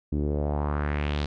sawtooth tone with low-pass filter sweep, 73.42 Hz, D2, in tune, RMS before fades -27 dBFS, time 0.12-1.26 s, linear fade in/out 5 ms, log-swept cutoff 280 to 4400 Hz, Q 2.5, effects none

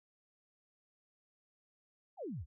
sine exponential sweep, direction down, 880 to 58.27 Hz, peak -39 dBFS, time 2.17-2.46 s, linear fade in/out 50 ms, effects none

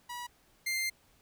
sawtooth tone pair in turn, 969 / 2099 Hz, B5 / C7, -33 / +5 cents, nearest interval octave + minor second, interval 1338 cents, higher second, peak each -35 / -27 dBFS, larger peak second, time 0.09-0.27 / 0.66-0.9 s, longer second, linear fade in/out 10 ms, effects pink hiss -66 dBFS RMS until 1.21 s

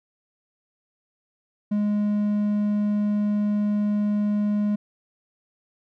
triangle tone, 207.7 Hz, G#3, in tune, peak -18 dBFS, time 1.71-4.76 s, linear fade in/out 10 ms, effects none

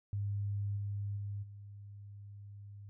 sine tone with level steps, 101.3 Hz, G#2, 43 cents flat, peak -33 / -35 / -37 / -47 dBFS, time 0.13-2.89 s, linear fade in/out 0 ms, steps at 0.76 / 1.16 / 1.42 s, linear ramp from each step 20 ms, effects none

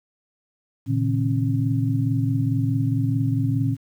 sine tone cluster, 115.7 / 140.4 / 157.8 / 270.9 Hz, A#2 / C#3 / D#3 / C#4, -13 / +22 / +25 / -40 cents, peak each -21 / -27 / -29 / -25 dBFS, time 0.86-3.77 s, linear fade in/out 50 ms, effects 9-bit

